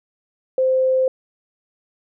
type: tone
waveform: sine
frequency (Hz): 520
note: C5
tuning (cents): -11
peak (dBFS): -14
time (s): 0.58-1.08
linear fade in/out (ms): 2
effects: none